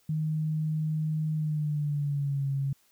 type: tone with pitch glide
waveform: sine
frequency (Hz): 155.56 to 137.79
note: D#3 to C#3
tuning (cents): 0 to -10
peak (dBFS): -26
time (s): 0.09-2.73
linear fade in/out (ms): 5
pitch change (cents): -210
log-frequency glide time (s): 1.34-2.48
effects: white hiss -66 dBFS RMS until 2.91 s